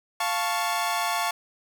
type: chord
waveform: sawtooth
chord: F augmented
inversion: none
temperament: equal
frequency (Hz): 698.5 / 880 / 1108.7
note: F5 / A5 / C#6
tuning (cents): 0 / 0 / 0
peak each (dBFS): -25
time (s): 0.2-1.31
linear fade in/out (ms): 5
effects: none